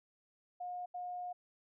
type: tone bursts at uneven times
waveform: sine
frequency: 717 Hz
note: F5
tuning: 45 cents sharp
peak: -39 dBFS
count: 2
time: 0.6-0.86 / 0.94-1.33 s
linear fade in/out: 10 ms
effects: none